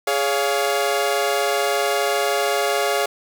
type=chord; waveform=sawtooth; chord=Db major; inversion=second; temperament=equal with one note detuned; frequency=415.3 / 562.1 / 698.5 Hz; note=Ab4 / Db5 / F5; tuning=0 / +24 / 0 cents; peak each=-19 dBFS; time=0.07-3.06 s; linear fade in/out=5 ms; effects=none